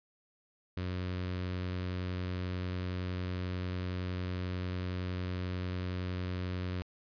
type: tone with notch filter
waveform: sawtooth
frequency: 91 Hz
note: F#2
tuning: 28 cents flat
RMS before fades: -36 dBFS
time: 0.77-6.82 s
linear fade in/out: 0 ms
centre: 790 Hz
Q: 1.7
effects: resampled to 11025 Hz